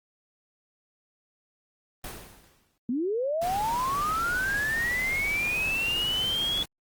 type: noise with exponential decay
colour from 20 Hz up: pink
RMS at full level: -35 dBFS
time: 2.04-2.78 s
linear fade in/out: 2 ms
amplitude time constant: 160 ms
type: linear sweep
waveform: sine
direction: up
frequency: 226.2 to 3406 Hz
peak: -25 dBFS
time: 2.89-6.63 s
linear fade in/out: 2 ms
type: noise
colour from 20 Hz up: pink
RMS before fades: -37 dBFS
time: 3.41-6.66 s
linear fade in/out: 20 ms
effects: Opus 24 kbps